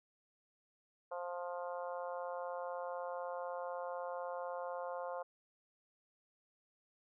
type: harmonic tone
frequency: 176 Hz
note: F3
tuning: 14 cents sharp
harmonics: 3 / 4 / 5 / 6 / 7 / 8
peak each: -42 / -46 / -48 / -48 / -54 / -55 dBFS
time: 1.11-5.23 s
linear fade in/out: 10 ms
effects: none

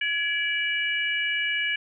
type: tone cluster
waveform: sine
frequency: 1685 / 2321 / 2917 Hz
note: G#6 / D7 / F#7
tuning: +25 / -21 / -25 cents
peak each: -28 / -27 / -29 dBFS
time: 0.01-1.76 s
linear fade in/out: 5 ms
effects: none

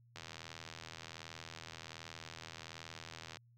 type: click train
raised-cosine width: 0.2 ms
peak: -29 dBFS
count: 262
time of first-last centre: 0.16-3.37 s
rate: 81.3 Hz
effects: added 118 Hz sine -63 dBFS peak until 3.57 s

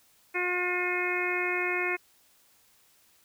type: harmonic tone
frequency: 358.4 Hz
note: F4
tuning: 45 cents sharp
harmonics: 1 / 2 / 3 / 4 / 5 / 6 / 7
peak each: -32 / -38 / -38 / -37 / -35 / -31 / -34 dBFS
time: 0.34-1.97 s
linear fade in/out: 20 ms
effects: white hiss -63 dBFS RMS until 3.24 s

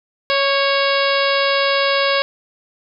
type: harmonic tone with a mistuned harmonic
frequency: 555 Hz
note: C#5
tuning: 2 cents sharp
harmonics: 1 / 2 / 3 / 4 / 5 / 6 / 7 / 8 / 9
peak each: -18 / -21 / -23 / -24 / -25 / -26 / -26 / -27 / -28 dBFS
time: 0.3-2.22 s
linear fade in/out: 0 ms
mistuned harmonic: 3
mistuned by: -26 cents
effects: none

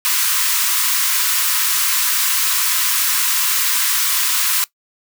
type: high-pass noise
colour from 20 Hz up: white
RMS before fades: -17 dBFS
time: 0.05-4.64 s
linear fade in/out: 0 ms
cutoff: 950 Hz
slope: 96 dB/octave
effects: noise-tail reverb RT60 0.1 s tail -19 dB re dry

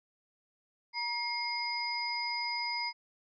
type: tone cluster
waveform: sine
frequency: 947 / 2133 / 4957 Hz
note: A#5 / C7 / D#8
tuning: +27 / +33 / -7 cents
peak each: -37 / -36 / -36 dBFS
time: 0.93-2.93 s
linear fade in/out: 50 ms
effects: none

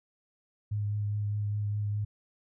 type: tone with vibrato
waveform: sine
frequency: 103.83 Hz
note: G#2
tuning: in tune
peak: -28 dBFS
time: 0.71-2.05 s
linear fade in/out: 10 ms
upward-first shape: triangle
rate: 4.9 Hz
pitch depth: 18 cents each way
effects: none

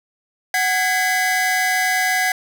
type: tone cluster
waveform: 45% pulse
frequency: 745 / 1649 / 2016 Hz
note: F#5 / G#6 / B6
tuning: +12 / -13 / +35 cents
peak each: -21 dBFS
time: 0.54-2.32 s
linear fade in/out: 2 ms
effects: none

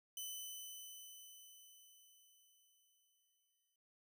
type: tone with exponential decay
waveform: 10% pulse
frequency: 3015 Hz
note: F#7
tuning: 32 cents sharp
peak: -35 dBFS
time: 0.17-3.76 s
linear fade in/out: 2 ms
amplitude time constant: 780 ms
effects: none

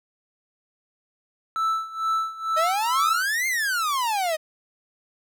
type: tone with tremolo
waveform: triangle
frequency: 1318.5 Hz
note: E6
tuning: in tune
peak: -18 dBFS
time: 1.56-3.22 s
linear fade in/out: 0 ms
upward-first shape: sine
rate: 2.2 Hz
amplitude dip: 85%
type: exponential two-way sweep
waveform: 45% pulse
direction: up then down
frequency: 611 to 2142 to 611 Hz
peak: -22 dBFS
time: 2.56-4.37 s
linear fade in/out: 20 ms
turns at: 3.47 s
effects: none

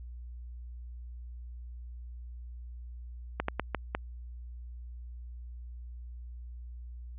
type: slowing click train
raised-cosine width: 0.5 ms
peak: -14 dBFS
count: 5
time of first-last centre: 3.4-3.95 s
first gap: 84 ms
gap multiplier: 1.34
effects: added 60 Hz sine -41 dBFS peak until 7.18 s + resampled to 8000 Hz

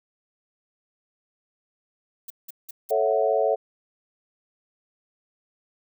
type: noise bursts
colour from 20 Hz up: violet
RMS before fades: -37 dBFS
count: 4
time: 2.28-2.912 s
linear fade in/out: 5 ms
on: 23 ms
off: 180 ms
type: chord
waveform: sine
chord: F# minor seventh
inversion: first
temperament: equal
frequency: 440 / 554.4 / 659.3 / 740 Hz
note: A4 / C#5 / E5 / F#5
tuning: 0 / 0 / 0 / 0 cents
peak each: -24 / -24 / -24 / -27 dBFS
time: 2.9-3.56 s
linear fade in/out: 20 ms
effects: none

